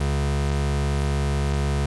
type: tone pair together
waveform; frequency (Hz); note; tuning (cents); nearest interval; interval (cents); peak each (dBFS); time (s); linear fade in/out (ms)
square; 70.6 / 140.22; C#2 / C#3; +32 / +20; octave; 1188; -23 / -26; 0-1.86; 5
effects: resampled to 24000 Hz